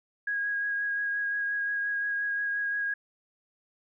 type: tone with vibrato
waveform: sine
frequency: 1645 Hz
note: G#6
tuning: 17 cents flat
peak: -27 dBFS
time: 0.27-2.94 s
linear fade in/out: 5 ms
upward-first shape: sine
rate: 5.7 Hz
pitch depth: 15 cents each way
effects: none